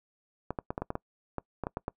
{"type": "clicks", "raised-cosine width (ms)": 1, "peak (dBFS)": -18, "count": 12, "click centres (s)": [0.506, 0.588, 0.705, 0.779, 0.82, 0.904, 0.954, 1.383, 1.637, 1.669, 1.771, 1.881], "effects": ["noise-tail reverb RT60 0.1 s tail -24 dB re dry"]}